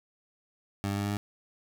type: tone with pitch steps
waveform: 20% pulse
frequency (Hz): 99.6 / 100.35 / 101.11 / 101.87 / 102.64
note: G2 / G2 / G#2 / G#2 / G#2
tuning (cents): +28 / +41 / -46 / -33 / -20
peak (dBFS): -24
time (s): 0.84-1.17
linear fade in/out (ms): 0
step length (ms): 66
effects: none